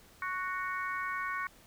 harmonic tone, 370 Hz, F#4, in tune, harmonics 3 / 4 / 5 / 6, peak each -36 / -38 / -40 / -42 dBFS, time 0.22-1.47 s, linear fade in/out 2 ms, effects pink hiss -59 dBFS RMS until 1.66 s

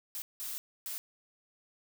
blue noise bursts at uneven times, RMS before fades -39 dBFS, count 3, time 0.15-0.22 / 0.4-0.58 / 0.86-0.98 s, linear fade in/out 0 ms, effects none

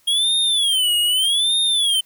square tone with vibrato, 3250 Hz, G#7, 38 cents flat, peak -16 dBFS, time 0.07-2.01 s, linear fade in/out 10 ms, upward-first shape sine, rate 0.82 Hz, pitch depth 210 cents each way, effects white hiss -58 dBFS RMS until 2.05 s

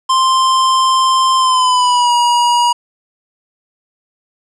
square tone with pitch glide, 1046.5 to 959.6 Hz, C6 to A#5, 0 to +50 cents, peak -10 dBFS, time 0.09-2.73 s, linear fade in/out 10 ms, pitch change -150 cents, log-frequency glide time 1.37-2.13 s, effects resampled to 22050 Hz + 7-bit

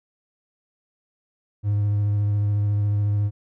triangle tone with vibrato, 103 Hz, G#2, 14 cents flat, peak -16 dBFS, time 1.63-3.31 s, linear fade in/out 50 ms, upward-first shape sine, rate 14 Hz, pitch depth 16 cents each way, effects tanh soft clip ceiling -12 dBFS

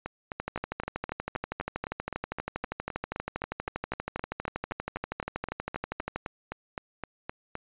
two click trains, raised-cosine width 0.5 ms, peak -16 / -19 dBFS, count 73 / 30, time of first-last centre 0.4-6.16 / 0.06-7.554 s, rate 12.5 / 3.87 Hz, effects resampled to 8000 Hz

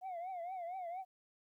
sine tone with vibrato, 718 Hz, F5, 48 cents sharp, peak -38 dBFS, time 0.01-1.05 s, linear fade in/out 50 ms, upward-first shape triangle, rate 4.3 Hz, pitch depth 140 cents each way, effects tanh soft clip ceiling -39 dBFS + 13-bit

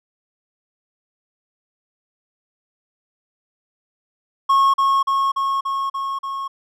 triangle tone with echo, 1092 Hz, C#6, 26 cents flat, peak -10 dBFS, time 4.49-4.74 s, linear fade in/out 10 ms, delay 290 ms, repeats 6, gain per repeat -2 dB, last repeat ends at 6.48 s, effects none

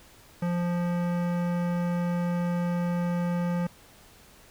sine tone with hard clipping, 174.61 Hz, F3, in tune, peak -27 dBFS, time 0.42-3.67 s, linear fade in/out 5 ms, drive 17 dB, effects pink hiss -54 dBFS RMS until 4.5 s

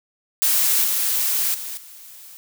blue noise with level steps, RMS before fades -18 / -21 / -31 / -42 dBFS, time 0.42-2.37 s, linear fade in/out 0 ms, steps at 0.84 / 1.54 / 1.77 s, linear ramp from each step 5 ms, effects none

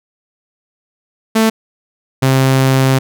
sawtooth tone pair in turn, 221.8 / 132.8 Hz, A3 / C3, +14 / +26 cents, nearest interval major sixth, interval 888 cents, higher first, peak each -5 dBFS, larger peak neither, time 1.35-1.5 / 2.22-2.99 s, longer second, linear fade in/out 10 ms, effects none

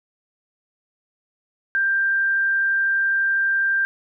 sine tone, 1583 Hz, G6, 17 cents sharp, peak -17 dBFS, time 1.75-3.85 s, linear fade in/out 0 ms, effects none

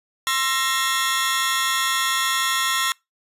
sawtooth tone cluster, 1057 / 1339 / 1864 / 3392 Hz, C6 / E6 / A#6 / G#7, +17 / +27 / -1 / +36 cents, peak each -22 dBFS, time 0.27-2.92 s, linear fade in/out 0 ms, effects noise-tail reverb RT60 0.2 s tail -25 dB re dry + resampled to 32000 Hz

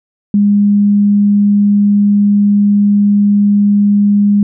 sine tone, 204.1 Hz, G#3, 30 cents flat, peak -6 dBFS, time 0.34-4.43 s, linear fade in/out 2 ms, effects none

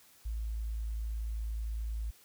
sine tone, 55 Hz, A1, in tune, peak -33 dBFS, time 0.25-2.11 s, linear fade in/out 10 ms, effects white hiss -61 dBFS RMS until 2.24 s

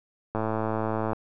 click train, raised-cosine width 1 ms, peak -14 dBFS, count 87, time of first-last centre 0.35-1.132 s, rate 110 Hz, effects none

